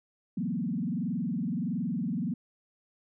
sine tone with frequency modulation, 206.6 Hz, G#3, 9 cents flat, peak -28 dBFS, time 0.37-2.34 s, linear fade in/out 5 ms, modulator 21.5 Hz, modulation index 2.2, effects none

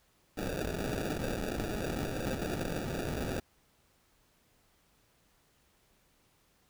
blue noise with sample-and-hold, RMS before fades -35 dBFS, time 0.37-3.4 s, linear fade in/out 5 ms, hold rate 1050 Hz, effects pink hiss -69 dBFS RMS until 6.69 s

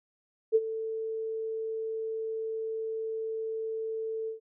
sine tone with ADSR envelope, 444.1 Hz, A4, 16 cents sharp, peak -17 dBFS, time 0.52-4.4 s, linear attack 34 ms, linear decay 41 ms, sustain -14 dB, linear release 120 ms, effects none

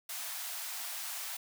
white high-pass noise, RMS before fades -40 dBFS, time 0.09-1.37 s, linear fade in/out 5 ms, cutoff 630 Hz, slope 96 dB/octave, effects none

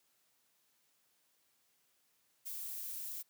violet noise, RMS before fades -43 dBFS, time 2.45-3.23 s, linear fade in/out 20 ms, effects white hiss -75 dBFS RMS until 3.29 s + high-pass 100 Hz 12 dB/octave

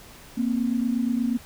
sine tone pair together, 233.1 / 261.5 Hz, A#3 / C4, 0 / -1 cents, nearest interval major second, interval 199 cents, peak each -23 / -26 dBFS, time 0.37-1.38 s, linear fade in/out 10 ms, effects pink hiss -47 dBFS RMS until 1.45 s

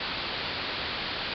white low-pass noise, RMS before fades -33 dBFS, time 0-1.34 s, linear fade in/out 5 ms, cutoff 4700 Hz, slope 96 dB/octave, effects none

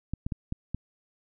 clicks, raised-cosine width 5 ms, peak -18 dBFS, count 5, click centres 0.136 / 0.265 / 0.322 / 0.524 / 0.746 s, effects none

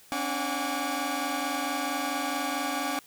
sawtooth tone cluster, 268.4 / 292.9 / 728 / 815 / 1147 Hz, C4 / D4 / F#5 / G#5 / D6, +44 / -5 / -28 / -33 / -41 cents, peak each -31 dBFS, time 0.12-2.99 s, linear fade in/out 0 ms, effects white hiss -55 dBFS RMS until 3.06 s

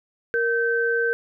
sine tone pair together, 466.2 / 1546.1 Hz, A#4 / G6, 0 / -24 cents, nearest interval octave + major sixth, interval 2076 cents, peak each -22 dBFS, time 0.34-1.13 s, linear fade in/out 0 ms, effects none

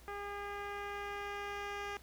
10% pulse tone with low-pass filter sweep, 405.8 Hz, G#4, 40 cents flat, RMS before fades -42 dBFS, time 0.08-1.97 s, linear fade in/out 0 ms, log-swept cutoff 1700 to 4300 Hz, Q 0.71, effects added 60 Hz sine -57 dBFS peak until 2.02 s + pink hiss -61 dBFS RMS until 2.02 s

